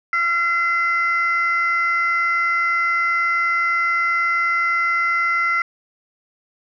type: tone pair together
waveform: sine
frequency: 1367 / 2048 Hz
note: F6 / C7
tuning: -37 / -38 cents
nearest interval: perfect fifth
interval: 699 cents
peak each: -18 dBFS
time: 0.13-5.62 s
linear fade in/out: 2 ms
effects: tanh soft clip ceiling -11 dBFS